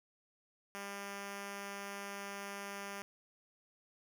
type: tone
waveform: 5% pulse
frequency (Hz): 199.8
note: G3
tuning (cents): +33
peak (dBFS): -31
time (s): 0.75-3.02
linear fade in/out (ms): 0
effects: none